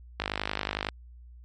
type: click train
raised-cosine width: 0.3 ms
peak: -12 dBFS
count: 36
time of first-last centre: 0.2-0.888 s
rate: 50.9 Hz
effects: added 60 Hz sine -46 dBFS peak until 1.44 s + MP3 48 kbps